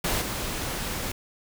pink noise with level steps, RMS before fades -26 / -31 dBFS, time 0.04-1.12 s, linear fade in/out 5 ms, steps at 0.2 s, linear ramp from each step 20 ms, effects none

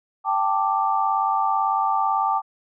sine chord, G suspended second, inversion none, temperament just, 784 / 882 / 1176 Hz, G5 / A5 / D6, 0 / +4 / +2 cents, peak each -23 dBFS, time 0.24-2.42 s, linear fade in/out 50 ms, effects none

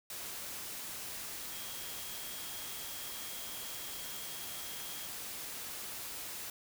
sine tone in noise, 3263 Hz, G#7, 31 cents flat, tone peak -51 dBFS, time 1.52-5.07 s, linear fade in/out 2 ms, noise white, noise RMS -43 dBFS, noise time 0.1-6.5 s, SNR -11 dB, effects none

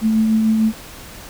sine tone with tremolo, 220 Hz, A3, in tune, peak -11 dBFS, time 0.01-0.73 s, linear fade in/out 50 ms, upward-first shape triangle, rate 6.7 Hz, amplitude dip 30%, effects pink hiss -37 dBFS RMS until 1.29 s

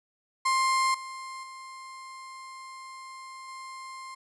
35% pulse tone with level steps, 1054 Hz, C6, 12 cents sharp, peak -21 / -36 / -40 / -38 dBFS, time 0.45-4.15 s, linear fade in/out 10 ms, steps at 0.94 / 1.43 / 3.48 s, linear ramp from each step 5 ms, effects resampled to 24000 Hz

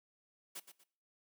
white noise with echo, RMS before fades -45 dBFS, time 0.55-0.6 s, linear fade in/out 10 ms, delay 120 ms, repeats 2, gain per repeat -10 dB, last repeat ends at 0.84 s, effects noise-tail reverb RT60 0.5 s tail -20 dB re dry + high-pass 200 Hz 12 dB/octave

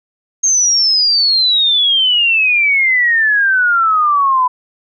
sine exponential sweep, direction down, 6460 to 993 Hz, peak -9 dBFS, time 0.43-4.48 s, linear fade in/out 10 ms, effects none

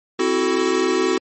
square chord, F# half-diminished seventh, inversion second, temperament equal with one note detuned, 261.6 / 329.6 / 374.1 / 440 Hz, C4 / E4 / F#4 / A4, 0 / 0 / +19 / 0 cents, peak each -26 / -24 / -20 / -25 dBFS, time 0.19-1.18 s, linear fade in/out 5 ms, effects MP3 32 kbps

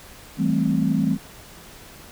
sine chord, A minor seventh, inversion second, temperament equal, 164.81 / 196 / 220 / 261.6 Hz, E3 / G3 / A3 / C4, 0 / 0 / 0 / 0 cents, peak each -23 dBFS, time 0.37-1.18 s, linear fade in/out 50 ms, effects tanh soft clip ceiling -8 dBFS + pink hiss -44 dBFS RMS until 2.11 s

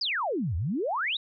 sine exponential two-way sweep, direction down then up, 5274 to 75.8 to 3966 Hz, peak -26 dBFS, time 0.01-1.17 s, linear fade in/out 5 ms, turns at 0.56 s, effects none

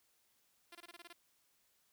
5% pulse tone bursts, 344.3 Hz, F4, 25 cents flat, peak -40 dBFS, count 8, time 0.72-1.129 s, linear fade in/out 5 ms, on 31 ms, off 23 ms, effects white hiss -75 dBFS RMS until 1.92 s

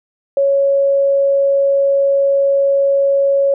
sine tone, 554.4 Hz, C#5, in tune, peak -10 dBFS, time 0.37-3.54 s, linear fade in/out 2 ms, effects none

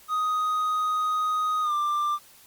triangle tone with pitch glide, 1249 to 1185.7 Hz, D#6 to D6, +6 to +16 cents, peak -21 dBFS, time 0.08-2.19 s, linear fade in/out 50 ms, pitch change -90 cents, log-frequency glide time 1.62-1.73 s, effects white hiss -53 dBFS RMS until 2.46 s + Opus 48 kbps

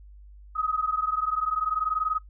sine tone pair together, 1252.6 / 1273 Hz, D#6 / D#6, +11 / +39 cents, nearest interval unison, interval 28 cents, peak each -27 dBFS, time 0.55-2.19 s, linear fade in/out 20 ms, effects noise-tail reverb RT60 0.1 s tail -17 dB re dry + added 50 Hz sine -45 dBFS peak until 2.29 s

